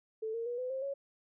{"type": "tone with pitch steps", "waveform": "sine", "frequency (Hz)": [440, 460.8, 482.6, 505.4, 529.3, 554.4], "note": ["A4", "A#4", "B4", "B4", "C5", "C#5"], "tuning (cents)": [0, -20, -40, 40, 20, 0], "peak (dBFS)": -34, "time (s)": [0.22, 0.94], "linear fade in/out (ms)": 10, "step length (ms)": 120, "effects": []}